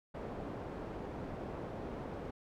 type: low-pass noise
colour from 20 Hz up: white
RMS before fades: -43 dBFS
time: 0.14-2.31 s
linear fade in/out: 10 ms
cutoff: 550 Hz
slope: 12 dB/octave
effects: none